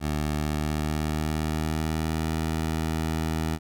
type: tone with pitch glide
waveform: 15% pulse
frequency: 75.3 to 79.78 Hz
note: D2 to D#2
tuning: +44 to +44 cents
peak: -19 dBFS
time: 0-3.59 s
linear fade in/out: 50 ms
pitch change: +100 cents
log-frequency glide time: 0.36-2.31 s
effects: none